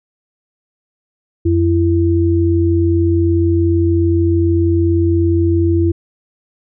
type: tone pair together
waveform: sine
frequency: 88.72 / 335.4 Hz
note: F2 / E4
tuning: +28 / +30 cents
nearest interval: octave + major seventh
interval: 2302 cents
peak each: -13 dBFS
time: 1.45-5.92 s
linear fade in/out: 10 ms
effects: none